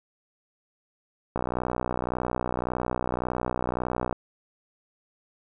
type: click train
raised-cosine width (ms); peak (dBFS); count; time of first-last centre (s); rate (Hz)
1; -13; 172; 1.36-4.127; 61.8
effects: none